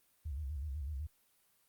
sine tone with vibrato, 71.7 Hz, D2, 41 cents flat, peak -37 dBFS, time 0.25-1.07 s, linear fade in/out 10 ms, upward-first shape square, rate 8 Hz, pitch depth 130 cents each way, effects white hiss -72 dBFS RMS until 1.68 s + Opus 32 kbps

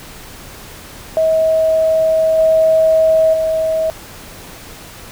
sine tone with level steps, 640 Hz, D#5, 49 cents sharp, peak -10 / -8 / -13 dBFS, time 1.17-3.9 s, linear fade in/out 0 ms, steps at 2.38 / 3.33 s, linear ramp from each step 10 ms, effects pink hiss -35 dBFS RMS until 5.11 s

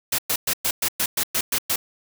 white noise bursts, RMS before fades -22 dBFS, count 10, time 0.12-1.76 s, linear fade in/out 5 ms, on 65 ms, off 110 ms, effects none

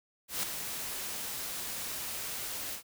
white noise with ADSR envelope, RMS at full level -31 dBFS, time 0.28-2.83 s, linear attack 150 ms, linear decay 7 ms, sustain -7 dB, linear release 98 ms, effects none

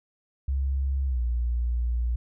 sine tone with pitch glide, 67.6 to 59.53 Hz, C#2 to A#1, -43 to +37 cents, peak -23 dBFS, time 0.48-2.16 s, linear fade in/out 5 ms, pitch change -220 cents, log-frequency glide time 1.06-1.21 s, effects none

